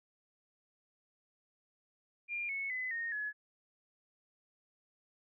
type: tone with pitch steps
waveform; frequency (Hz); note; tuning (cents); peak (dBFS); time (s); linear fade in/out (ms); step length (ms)
sine; 2400 / 2201 / 2018 / 1850.7 / 1697.1; D7 / C#7 / B6 / A#6 / G#6; +37 / -13 / +37 / -13 / +37; -35; 2.28-3.33; 50; 210
effects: none